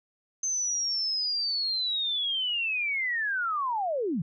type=linear sweep; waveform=sine; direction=down; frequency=6272 to 140 Hz; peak=-26 dBFS; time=0.43-4.22 s; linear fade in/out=5 ms; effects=none